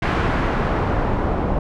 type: noise with low-pass filter sweep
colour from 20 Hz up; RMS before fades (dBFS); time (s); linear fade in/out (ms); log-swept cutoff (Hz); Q
pink; -20; 0.02-1.59; 5; 2000 to 810; 0.92
effects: none